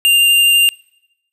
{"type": "tone with vibrato", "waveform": "square", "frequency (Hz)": 2794, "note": "F7", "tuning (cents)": 0, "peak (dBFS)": -9, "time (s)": [0.05, 0.69], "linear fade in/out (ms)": 0, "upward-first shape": "triangle", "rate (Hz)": 12, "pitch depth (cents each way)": 8, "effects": ["noise-tail reverb RT60 0.9 s tail -26 dB re dry"]}